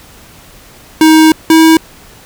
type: tone pair in turn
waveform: square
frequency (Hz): 315.9 / 321.8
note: D#4 / E4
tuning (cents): +26 / -42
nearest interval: unison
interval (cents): 32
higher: second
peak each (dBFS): -3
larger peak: neither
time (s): 1.01-1.32 / 1.5-1.77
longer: first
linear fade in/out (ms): 2
effects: pink hiss -38 dBFS RMS until 2.25 s